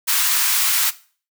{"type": "high-pass noise", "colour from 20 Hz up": "white", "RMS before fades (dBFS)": -18, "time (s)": [0.07, 0.91], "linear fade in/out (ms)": 20, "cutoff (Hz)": 1000, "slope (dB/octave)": 24, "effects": ["noise-tail reverb RT60 0.4 s tail -17 dB re dry"]}